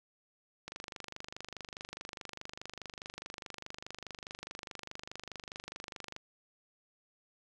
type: click train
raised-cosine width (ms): 0.2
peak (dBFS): -25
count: 137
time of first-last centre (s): 0.68-6.164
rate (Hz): 24.8
effects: none